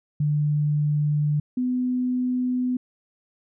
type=tone pair in turn; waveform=sine; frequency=148.5 / 251 Hz; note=D3 / B3; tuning=+20 / +28 cents; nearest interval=major sixth; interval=908 cents; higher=second; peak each=-19 / -21 dBFS; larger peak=first; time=0.2-1.4 / 1.57-2.77 s; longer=neither; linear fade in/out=5 ms; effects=none